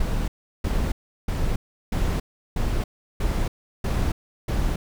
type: noise bursts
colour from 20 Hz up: brown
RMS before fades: -23 dBFS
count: 8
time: 0-4.76 s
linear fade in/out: 5 ms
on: 280 ms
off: 360 ms
effects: none